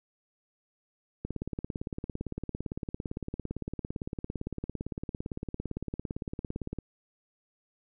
click train, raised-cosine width 3 ms, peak -21 dBFS, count 99, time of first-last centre 1.25-6.787 s, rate 17.7 Hz, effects none

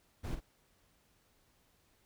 brown noise with echo, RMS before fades -38 dBFS, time 0.23-0.36 s, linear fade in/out 20 ms, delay 46 ms, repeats 1, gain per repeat -7 dB, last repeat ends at 0.406 s, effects pink hiss -71 dBFS RMS until 2.05 s

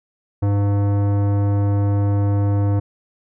sine tone with tanh clipping, 101 Hz, G#2, 48 cents flat, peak -17 dBFS, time 0.42-2.8 s, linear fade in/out 10 ms, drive 17 dB, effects none

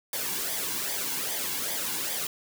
white noise with flanger, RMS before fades -31 dBFS, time 0.13-2.27 s, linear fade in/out 2 ms, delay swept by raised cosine 0.72 to 1.64 ms, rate 2.5 Hz, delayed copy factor -0.65, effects none

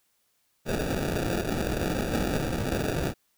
violet noise with sample-and-hold, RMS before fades -28 dBFS, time 0.65-3.14 s, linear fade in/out 50 ms, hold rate 1050 Hz, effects white hiss -71 dBFS RMS until 3.37 s

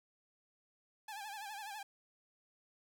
sawtooth tone with vibrato, 830.6 Hz, G#5, in tune, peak -40 dBFS, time 1.08-1.83 s, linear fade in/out 5 ms, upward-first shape sine, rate 12 Hz, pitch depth 97 cents each way, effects 12-bit

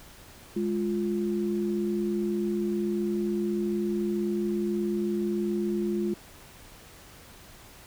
sine tone pair together, 207.7 / 349.3 Hz, G#3 / F4, 0 / 0 cents, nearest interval major sixth, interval 900 cents, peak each -28 dBFS, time 0.56-6.14 s, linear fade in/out 5 ms, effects pink hiss -50 dBFS RMS until 7.86 s

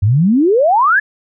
sine exponential sweep, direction up, 92.5 to 1762 Hz, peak -8 dBFS, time 0.02-1 s, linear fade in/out 10 ms, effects none

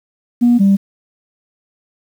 sine tone pair in turn, 240.5 / 196.94 Hz, B3 / G3, -46 / +8 cents, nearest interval minor third, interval 346 cents, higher first, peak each -6 dBFS, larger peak neither, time 0.41-0.59 / 0.59-0.77 s, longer neither, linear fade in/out 20 ms, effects tanh soft clip ceiling -4 dBFS + 7-bit

